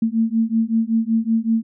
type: beating tone pair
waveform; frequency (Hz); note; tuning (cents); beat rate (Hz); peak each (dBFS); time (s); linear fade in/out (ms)
sine; 222.8 / 228.1; A3 / A#3; +22 / -37; 5.3; -19; 0.02-1.63; 5
effects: none